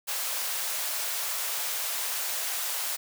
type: high-pass noise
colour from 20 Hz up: white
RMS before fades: -31 dBFS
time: 0.07-2.97 s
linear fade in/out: 20 ms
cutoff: 530 Hz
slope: 24 dB/octave
effects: none